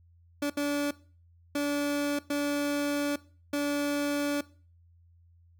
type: tone bursts at uneven times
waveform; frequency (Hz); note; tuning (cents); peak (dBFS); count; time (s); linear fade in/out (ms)
30% pulse; 288.5; D4; -31; -24; 5; 0.42-0.5 / 0.57-0.91 / 1.55-2.19 / 2.3-3.16 / 3.53-4.41; 5
effects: noise-tail reverb RT60 0.4 s tail -19 dB re dry + added 85 Hz sine -57 dBFS peak until 5.59 s